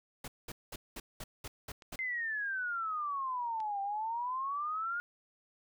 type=noise bursts; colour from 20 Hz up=pink; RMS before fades=-43 dBFS; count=8; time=0.24-1.96 s; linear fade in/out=5 ms; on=40 ms; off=200 ms
type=clicks; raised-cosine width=0.2 ms; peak=-35 dBFS; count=2; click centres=1.822 / 3.603 s
type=exponential two-way sweep; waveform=sine; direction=down then up; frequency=2093 to 784 to 1439 Hz; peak=-33 dBFS; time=1.99-5 s; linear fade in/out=0 ms; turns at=3.81 s
effects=none